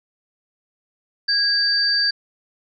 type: tone pair together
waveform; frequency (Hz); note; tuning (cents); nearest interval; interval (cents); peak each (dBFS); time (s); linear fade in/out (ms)
sine; 1641 / 4641; G#6 / D8; -21 / -21; octave + tritone; 1800; -22 / -17; 1.28-2.11; 10
effects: none